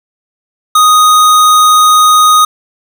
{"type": "tone", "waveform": "square", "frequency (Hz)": 1244.5, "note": "D#6", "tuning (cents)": 0, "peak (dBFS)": -4, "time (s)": [0.75, 2.45], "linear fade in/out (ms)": 5, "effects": []}